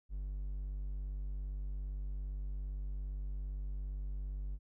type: tone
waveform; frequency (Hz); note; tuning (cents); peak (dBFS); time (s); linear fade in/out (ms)
triangle; 48.76; G1; -8; -35; 0.09-4.59; 50
effects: none